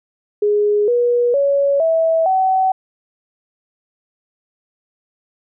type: tone with pitch steps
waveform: sine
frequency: 415.3 / 482.6 / 560.8 / 651.7 / 757.3 Hz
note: G#4 / B4 / C#5 / E5 / F#5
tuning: 0 / -40 / +20 / -20 / +40 cents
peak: -12 dBFS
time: 0.42-2.72 s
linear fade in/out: 5 ms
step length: 460 ms
effects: none